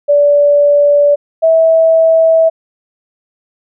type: tone pair in turn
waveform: sine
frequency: 579 / 650.4 Hz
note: D5 / E5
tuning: -25 / -23 cents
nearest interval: major second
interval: 202 cents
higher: second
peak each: -5 dBFS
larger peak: neither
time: 0.08-1.16 / 1.42-2.5 s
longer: neither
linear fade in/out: 20 ms
effects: none